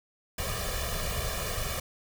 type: noise with comb filter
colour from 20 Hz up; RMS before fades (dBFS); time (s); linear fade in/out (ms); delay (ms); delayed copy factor
pink; -32; 0.38-1.8; 5; 1.7; +0.9
effects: none